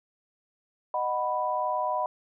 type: chord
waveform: sine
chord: B major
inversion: first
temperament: just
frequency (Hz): 617.4 / 740.8 / 987.8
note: D#5 / F#5 / B5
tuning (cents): -14 / +2 / 0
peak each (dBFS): -31 / -31 / -28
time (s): 0.94-2.06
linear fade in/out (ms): 2
effects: none